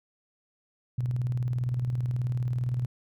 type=tone with tremolo; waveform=sine; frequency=123.47 Hz; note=B2; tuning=in tune; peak=-24 dBFS; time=0.98-2.86 s; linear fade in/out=5 ms; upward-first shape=square; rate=19 Hz; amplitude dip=40%; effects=none